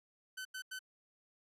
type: tone bursts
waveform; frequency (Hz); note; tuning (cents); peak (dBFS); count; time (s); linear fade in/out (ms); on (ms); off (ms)
sawtooth; 1520; F#6; +46; -38; 3; 0.37-0.792; 10; 82; 88
effects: resampled to 32000 Hz